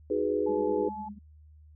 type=chord; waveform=sine; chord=G# minor seventh; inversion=second; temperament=equal; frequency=311.1 / 370 / 415.3 / 493.9 Hz; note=D#4 / F#4 / G#4 / B4; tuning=0 / 0 / 0 / 0 cents; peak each=-32 / -34 / -28 / -31 dBFS; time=0.1-0.89 s; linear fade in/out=5 ms
type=tone; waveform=sine; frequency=859 Hz; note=A5; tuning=42 cents flat; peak=-36 dBFS; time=0.46-1.09 s; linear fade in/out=10 ms
type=tone with tremolo; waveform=sine; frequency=205.6 Hz; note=G#3; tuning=17 cents flat; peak=-36 dBFS; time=0.48-1.19 s; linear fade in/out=10 ms; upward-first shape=triangle; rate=10 Hz; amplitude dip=90%
effects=added 76 Hz sine -51 dBFS peak until 1.75 s